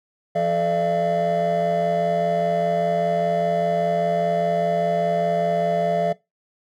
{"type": "tone cluster", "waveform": "triangle", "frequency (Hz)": [170.6, 435.8, 597, 682], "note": ["F3", "A4", "D5", "F5"], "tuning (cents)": [-40, -17, 28, -41], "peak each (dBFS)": [-25, -25, -21, -19], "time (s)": [0.35, 6.13], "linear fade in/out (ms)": 10, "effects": ["noise-tail reverb RT60 0.2 s tail -20 dB re dry", "tanh soft clip ceiling -11 dBFS"]}